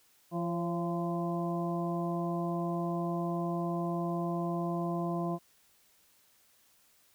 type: harmonic tone with a mistuned harmonic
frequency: 171.3 Hz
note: F3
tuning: 33 cents flat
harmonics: 1 / 2 / 3 / 4 / 5 / 6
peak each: -33 / -36 / -45 / -37 / -51 / -41 dBFS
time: 0.31-5.39 s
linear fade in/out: 50 ms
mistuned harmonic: 3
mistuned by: +75 cents
effects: white hiss -66 dBFS RMS until 7.14 s